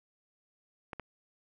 clicks, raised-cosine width 0.5 ms, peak -24 dBFS, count 2, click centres 0.932 / 0.997 s, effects none

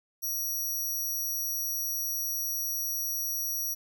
10% pulse tone, 5770 Hz, F#8, 44 cents flat, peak -24 dBFS, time 0.22-3.75 s, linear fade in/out 20 ms, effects none

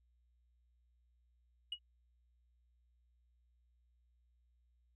sine tone with exponential decay, 2900 Hz, F#7, 35 cents flat, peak -33 dBFS, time 1.72-1.79 s, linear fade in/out 5 ms, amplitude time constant 15 ms, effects tanh soft clip ceiling -33 dBFS + added 60 Hz sine -70 dBFS peak until 4.95 s

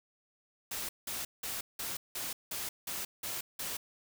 white noise bursts, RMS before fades -38 dBFS, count 9, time 0.71-3.77 s, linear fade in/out 5 ms, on 180 ms, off 180 ms, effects none

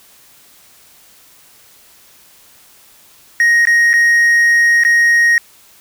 triangle tone with dropouts, 1874 Hz, A#6, 9 cents sharp, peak -6 dBFS, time 3.4-5.38 s, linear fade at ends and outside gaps 1 ms, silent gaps 3.653-3.671 / 3.932-3.938 / 4.836-4.849 s, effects white hiss -46 dBFS RMS until 5.8 s

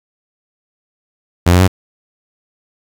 sawtooth tone with pitch steps, 87.31 / 90.23 / 93.25 Hz, F2 / F#2 / F#2, 0 / -43 / +14 cents, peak -3 dBFS, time 1.46-1.679 s, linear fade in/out 10 ms, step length 73 ms, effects 7-bit

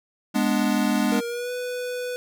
square chord, G# diminished, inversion none, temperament equal, 207.7 / 246.9 / 293.7 Hz, G#3 / B3 / D4, 0 / 0 / 0 cents, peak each -24 / -25 / -26 dBFS, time 0.34-1.21 s, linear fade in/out 20 ms
square tone with pitch glide, 470.8 to 495.3 Hz, A#4 to B4, +17 to +5 cents, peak -28 dBFS, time 1.12-2.16 s, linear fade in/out 0 ms, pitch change +88 cents, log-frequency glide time 1.26-1.51 s
effects none

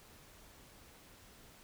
silence, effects pink hiss -59 dBFS RMS until 1.63 s

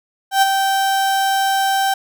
35% pulse tone with ADSR envelope, 779 Hz, G5, 11 cents flat, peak -7 dBFS, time 0.31-1.94 s, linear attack 110 ms, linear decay 24 ms, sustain -6 dB, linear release 5 ms, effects none

